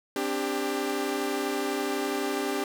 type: chord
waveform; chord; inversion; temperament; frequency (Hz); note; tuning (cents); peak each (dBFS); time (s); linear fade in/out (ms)
sawtooth; C suspended second; none; equal with one note detuned; 261.6 / 293.7 / 396.8; C4 / D4 / G4; 0 / 0 / +21; -30 / -28 / -26; 0.16-2.64; 2
effects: none